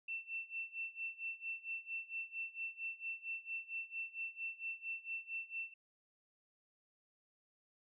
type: tone with tremolo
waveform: sine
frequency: 2686 Hz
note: E7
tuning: 32 cents sharp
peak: -38 dBFS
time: 0.08-5.74 s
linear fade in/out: 5 ms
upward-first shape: sine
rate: 4.4 Hz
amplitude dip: 90%
effects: none